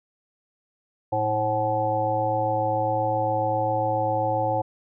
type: harmonic tone with a mistuned harmonic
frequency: 107.4 Hz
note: A2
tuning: 41 cents flat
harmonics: 1 / 3 / 5 / 7 / 8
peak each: -30 / -33 / -26 / -26 / -27 dBFS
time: 1.12-4.62 s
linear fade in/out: 10 ms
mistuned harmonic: 1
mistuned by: +83 cents
effects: none